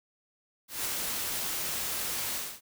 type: noise with ADSR envelope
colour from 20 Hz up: white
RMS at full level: -31 dBFS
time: 0.68-2.61 s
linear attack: 170 ms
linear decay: 8 ms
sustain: -2 dB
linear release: 260 ms
effects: none